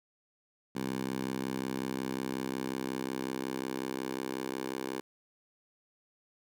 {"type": "tone with high-pass filter sweep", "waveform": "10% pulse", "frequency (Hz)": 65.5, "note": "C2", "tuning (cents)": 2, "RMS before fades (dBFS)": -36, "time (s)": [0.75, 5.01], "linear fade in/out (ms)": 10, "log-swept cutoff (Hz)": [200, 350], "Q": 1.4, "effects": []}